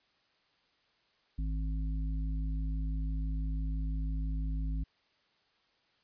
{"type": "harmonic tone", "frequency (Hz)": 53, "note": "G#1", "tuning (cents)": 36, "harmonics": [1, 3, 5], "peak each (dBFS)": [-31, -41, -45], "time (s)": [1.38, 4.84], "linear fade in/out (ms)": 10, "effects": ["white hiss -71 dBFS RMS until 6.03 s", "resampled to 11025 Hz"]}